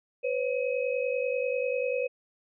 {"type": "tone cluster", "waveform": "sine", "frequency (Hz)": [497.8, 548, 2540], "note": ["B4", "C#5", "D#7"], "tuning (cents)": [14, -20, 35], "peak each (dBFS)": [-28, -31, -36], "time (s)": [0.23, 2.08], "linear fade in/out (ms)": 20, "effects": []}